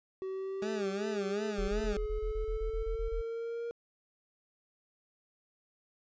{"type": "exponential sweep", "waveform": "triangle", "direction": "up", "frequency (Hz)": [378.8, 470], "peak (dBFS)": -33, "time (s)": [0.22, 3.71], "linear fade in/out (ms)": 0}
{"type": "tone with vibrato", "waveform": "20% pulse", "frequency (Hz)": 205.3, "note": "G#3", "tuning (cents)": -20, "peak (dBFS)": -30, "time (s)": [0.62, 1.97], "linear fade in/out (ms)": 2, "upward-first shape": "sine", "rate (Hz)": 2.7, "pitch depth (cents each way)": 120}
{"type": "tone bursts", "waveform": "sine", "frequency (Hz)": 40.4, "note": "E1", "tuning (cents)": -34, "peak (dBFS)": -32, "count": 13, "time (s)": [1.58, 3.216], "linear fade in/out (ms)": 10, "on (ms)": 100, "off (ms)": 28}
{"effects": ["resampled to 16000 Hz"]}